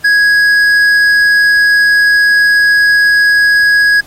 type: tone with hard clipping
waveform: sine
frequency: 1661.2 Hz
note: G#6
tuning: in tune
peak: -7 dBFS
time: 0.04-4.01 s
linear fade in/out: 10 ms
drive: 6 dB
effects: pink hiss -40 dBFS RMS until 4.06 s + AAC 48 kbps